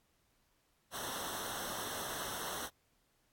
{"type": "noise with comb filter", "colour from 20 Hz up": "pink", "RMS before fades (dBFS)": -41, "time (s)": [0.91, 2.7], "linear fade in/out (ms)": 50, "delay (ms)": 0.42, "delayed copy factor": -0.85, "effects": ["pink hiss -75 dBFS RMS until 3.32 s", "AAC 64 kbps"]}